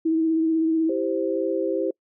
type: tone with vibrato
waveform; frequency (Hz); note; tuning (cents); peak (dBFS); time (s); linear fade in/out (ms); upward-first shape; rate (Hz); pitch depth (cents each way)
sine; 322.5; E4; -38; -18; 0.05-0.9; 10; triangle; 16; 27
type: chord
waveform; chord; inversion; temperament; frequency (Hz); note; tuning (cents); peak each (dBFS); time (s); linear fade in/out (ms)
sine; C major; first; equal; 329.6 / 392 / 523.3; E4 / G4 / C5; 0 / 0 / 0; -26; 0.89-1.91; 5
effects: noise-tail reverb RT60 0.1 s tail -26 dB re dry